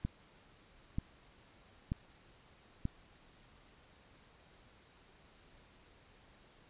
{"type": "click train", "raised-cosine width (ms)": 5, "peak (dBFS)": -22, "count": 4, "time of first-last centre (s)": [0.05, 2.854], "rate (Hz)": 1.07, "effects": ["pink hiss -63 dBFS RMS until 6.69 s", "resampled to 8000 Hz"]}